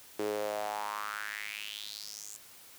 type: tone with high-pass filter sweep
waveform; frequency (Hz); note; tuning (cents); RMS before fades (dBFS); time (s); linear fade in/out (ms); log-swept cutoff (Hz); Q
sawtooth; 104.8; G#2; +16; -38; 0.19-2.37; 5; 370 to 7600; 4.7
effects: white hiss -54 dBFS RMS until 2.78 s + high-pass 60 Hz 12 dB/octave

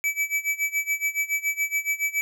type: tone with tremolo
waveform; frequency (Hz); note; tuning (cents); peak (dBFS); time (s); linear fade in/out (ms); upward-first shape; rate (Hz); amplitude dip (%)
square; 2300; D7; -37; -21; 0.04-2.21; 0; sine; 7.1; 90
effects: none

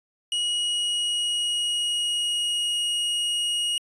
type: tone with pitch glide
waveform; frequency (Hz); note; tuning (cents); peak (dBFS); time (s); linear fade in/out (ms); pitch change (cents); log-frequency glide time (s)
45% pulse; 2903 to 2880; F#7 to F#7; -34 to -47; -23; 0.32-3.78; 2; -13; 0.56-2.86
effects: resampled to 24000 Hz

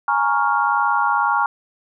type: chord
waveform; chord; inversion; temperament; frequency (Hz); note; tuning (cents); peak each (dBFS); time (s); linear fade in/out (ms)
sine; Bb minor seventh; third; equal; 830.6 / 932.3 / 1108.7 / 1396.9; Ab5 / Bb5 / Db6 / F6; 0 / 0 / 0 / 0; -21; 0.08-1.46; 2
effects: none

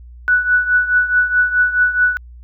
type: tone with tremolo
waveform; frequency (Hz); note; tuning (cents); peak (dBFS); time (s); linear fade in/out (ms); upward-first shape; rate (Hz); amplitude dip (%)
sine; 1480; F#6; 0; -8; 0.28-2.17; 0; triangle; 4.7; 80
effects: added 60 Hz sine -35 dBFS peak until 2.43 s

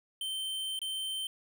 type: tone with dropouts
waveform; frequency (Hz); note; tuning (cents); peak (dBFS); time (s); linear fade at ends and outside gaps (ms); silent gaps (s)
square; 3107; G7; -16; -34; 0.21-1.27; 2; 0.791-0.816
effects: none

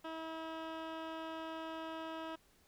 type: tone with low-pass filter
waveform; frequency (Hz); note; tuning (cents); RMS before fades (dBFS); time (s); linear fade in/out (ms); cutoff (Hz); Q
15% pulse; 322.4; E4; -38; -44; 0.04-2.36; 10; 2700; 1.2
effects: pink hiss -69 dBFS RMS until 2.67 s

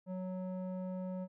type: tone with low-pass filter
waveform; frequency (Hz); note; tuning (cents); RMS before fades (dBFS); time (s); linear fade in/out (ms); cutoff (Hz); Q
square; 185; F#3; 0; -40; 0.06-1.28; 50; 670; 1.6
effects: none

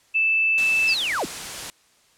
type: tone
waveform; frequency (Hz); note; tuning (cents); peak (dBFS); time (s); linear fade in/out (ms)
sine; 2637; E7; 0; -17; 0.14-0.95; 20
type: noise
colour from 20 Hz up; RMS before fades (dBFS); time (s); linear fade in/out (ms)
white; -32; 0.58-1.7; 0
type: linear sweep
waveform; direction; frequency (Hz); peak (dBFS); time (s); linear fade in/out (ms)
sine; down; 5320 to 79.7; -22; 0.87-1.26; 20
effects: white hiss -59 dBFS RMS until 2.17 s + low-pass 9000 Hz 12 dB/octave

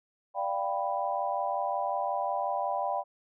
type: chord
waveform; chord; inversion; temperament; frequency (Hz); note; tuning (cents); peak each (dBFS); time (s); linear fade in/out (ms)
sine; G dominant seventh; second; equal; 587.3 / 698.5 / 784 / 987.8; D5 / F5 / G5 / B5; 0 / 0 / 0 / 0; -34 / -34 / -32 / -34; 0.34-3.04; 50
effects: none

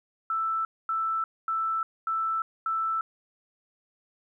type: tone bursts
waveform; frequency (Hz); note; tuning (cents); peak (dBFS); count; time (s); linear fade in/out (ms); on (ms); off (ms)
sine; 1323; E6; +6; -25; 5; 0.3-3.01; 2; 350; 240
effects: 11-bit

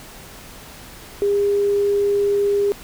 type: tone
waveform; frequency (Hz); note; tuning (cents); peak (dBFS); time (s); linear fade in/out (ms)
sine; 404.8; G#4; -44; -15; 1.22-2.72; 0
effects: pink hiss -40 dBFS RMS until 2.83 s

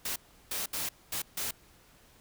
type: noise bursts at uneven times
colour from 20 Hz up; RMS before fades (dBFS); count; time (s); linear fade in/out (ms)
white; -34; 5; 0.05-0.16 / 0.51-0.66 / 0.73-0.89 / 1.12-1.22 / 1.37-1.51; 5
effects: pink hiss -60 dBFS RMS until 2.2 s

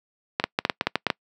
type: clicks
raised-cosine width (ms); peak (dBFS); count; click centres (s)
0.3; -4; 10; 0.399 / 0.44 / 0.589 / 0.651 / 0.698 / 0.811 / 0.87 / 0.956 / 1.067 / 1.102
effects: noise-tail reverb RT60 0.1 s tail -26 dB re dry + high-pass 150 Hz 12 dB/octave

